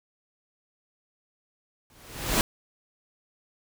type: noise with exponential growth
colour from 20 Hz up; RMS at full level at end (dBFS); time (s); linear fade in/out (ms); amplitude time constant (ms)
pink; -20; 1.9-2.41; 1; 110
effects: none